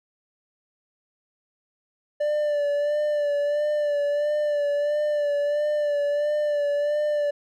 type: tone with vibrato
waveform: triangle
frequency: 587.3 Hz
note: D5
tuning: in tune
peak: -19 dBFS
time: 2.2-7.31 s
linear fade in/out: 10 ms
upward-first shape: sine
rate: 1.5 Hz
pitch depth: 34 cents each way
effects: none